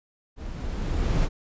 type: noise with level ramp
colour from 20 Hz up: brown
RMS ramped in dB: -36 to -20 dBFS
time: 0.36-1.29 s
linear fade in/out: 50 ms
effects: resampled to 16000 Hz